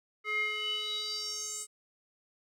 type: tone with band-pass filter sweep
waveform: square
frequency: 425 Hz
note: G#4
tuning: 40 cents sharp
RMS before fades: -35 dBFS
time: 0.24-1.67 s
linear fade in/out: 50 ms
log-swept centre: 1800 to 8300 Hz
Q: 6.4
effects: none